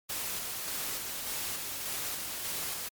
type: noise with tremolo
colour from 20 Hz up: white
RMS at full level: -35 dBFS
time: 0.09-2.89 s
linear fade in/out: 10 ms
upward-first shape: square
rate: 1.7 Hz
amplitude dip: 25%
effects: MP3 96 kbps